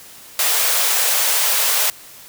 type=high-pass noise; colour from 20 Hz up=white; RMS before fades=-17 dBFS; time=0.39-1.9 s; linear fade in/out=2 ms; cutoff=460 Hz; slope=48 dB/octave; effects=white hiss -41 dBFS RMS until 2.28 s